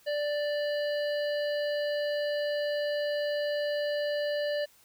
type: harmonic tone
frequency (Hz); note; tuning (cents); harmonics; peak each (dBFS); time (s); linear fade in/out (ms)
587.3; D5; 0; 1 / 3 / 5 / 7 / 8; -28 / -38 / -42 / -45 / -46; 0.06-4.66; 20
effects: white hiss -61 dBFS RMS until 4.84 s